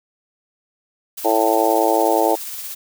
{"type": "noise with tremolo", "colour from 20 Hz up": "blue", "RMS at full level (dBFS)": -29, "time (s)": [1.17, 2.75], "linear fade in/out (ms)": 10, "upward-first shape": "sine", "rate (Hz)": 17, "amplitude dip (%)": 30}
{"type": "harmonic tone", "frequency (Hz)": 110.7, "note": "A2", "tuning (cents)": 11, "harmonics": [3, 4, 5, 6, 7, 8], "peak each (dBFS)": [-21, -21, -21, -21, -21, -21], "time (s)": [1.24, 2.36], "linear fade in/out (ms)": 20}
{"effects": []}